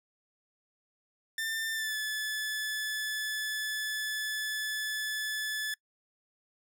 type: tone with pitch glide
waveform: sawtooth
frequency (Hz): 1790 to 1729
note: A6 to A6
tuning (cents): +29 to -31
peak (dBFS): -28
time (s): 1.38-5.74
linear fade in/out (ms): 2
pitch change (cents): -60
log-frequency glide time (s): 1.73-1.96
effects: noise-tail reverb RT60 0.1 s tail -24 dB re dry